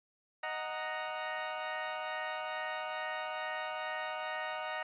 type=chord; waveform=20% pulse; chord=D# minor; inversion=none; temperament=equal; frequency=622.3 / 740 / 932.3 Hz; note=D#5 / F#5 / A#5; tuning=0 / 0 / 0 cents; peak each=-35 / -36 / -36 dBFS; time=0.43-4.83 s; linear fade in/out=5 ms; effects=resampled to 8000 Hz + 10-bit